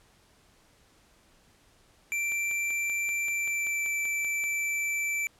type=tone with pitch glide; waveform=square; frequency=2349 to 2329 Hz; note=D7 to D7; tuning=0 to -15 cents; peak=-28 dBFS; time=2.12-5.27 s; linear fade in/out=0 ms; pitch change=-15 cents; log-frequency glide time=3.29-3.92 s
type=click train; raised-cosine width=0.3 ms; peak=-29 dBFS; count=12; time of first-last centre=2.32-4.439 s; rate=5.19 Hz
effects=pink hiss -62 dBFS RMS until 5.39 s + low-pass 11000 Hz 12 dB/octave